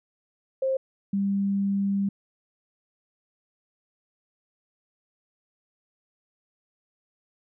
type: tone pair in turn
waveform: sine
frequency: 530 / 198.18 Hz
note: C5 / G3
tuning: +22 / +19 cents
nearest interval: octave + perfect fourth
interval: 1703 cents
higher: first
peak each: -22 / -22 dBFS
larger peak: neither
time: 0.62-0.77 / 1.13-2.09 s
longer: second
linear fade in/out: 5 ms
effects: none